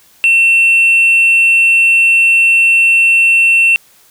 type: tone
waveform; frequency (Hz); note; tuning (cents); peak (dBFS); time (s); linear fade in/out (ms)
sine; 2700; E7; +41; -3; 0.24-3.76; 0
effects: tanh soft clip ceiling -5 dBFS + white hiss -47 dBFS RMS until 4.1 s